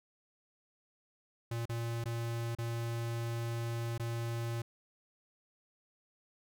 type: tone with dropouts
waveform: square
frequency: 116.54 Hz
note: A#2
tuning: in tune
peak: -35 dBFS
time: 1.51-4.62 s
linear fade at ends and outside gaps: 5 ms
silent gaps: 1.656-1.694 / 2.041-2.056 / 2.551-2.585 / 3.979-3.996 s
effects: none